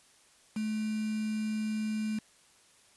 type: tone with quantisation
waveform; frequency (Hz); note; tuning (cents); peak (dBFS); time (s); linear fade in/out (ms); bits
sine; 215.8; A3; -33; -30; 0.56-2.19; 5; 7
effects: white hiss -62 dBFS RMS until 2.96 s + resampled to 24000 Hz